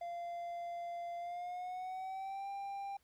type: tone with pitch glide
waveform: triangle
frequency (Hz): 691 to 793.8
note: F5 to G5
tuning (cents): -19 to +22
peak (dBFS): -38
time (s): 0.01-2.97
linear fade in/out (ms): 5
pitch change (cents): +241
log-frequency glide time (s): 1.18-2.49
effects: pink hiss -75 dBFS RMS until 3.03 s